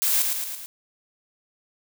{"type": "noise with echo", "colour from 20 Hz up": "blue", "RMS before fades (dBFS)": -22, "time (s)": [0.02, 0.22], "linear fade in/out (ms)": 0, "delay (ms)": 110, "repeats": 4, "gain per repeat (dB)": -4, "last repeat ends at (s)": 0.66, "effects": []}